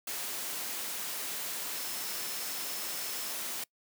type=tone in noise; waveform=sine; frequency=5274 Hz; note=E8; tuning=in tune; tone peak=-46 dBFS; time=1.75-3.33 s; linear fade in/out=5 ms; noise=white; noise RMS=-37 dBFS; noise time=0.07-3.64 s; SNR=-12 dB; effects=noise-tail reverb RT60 0.1 s tail -24 dB re dry + high-pass 200 Hz 12 dB/octave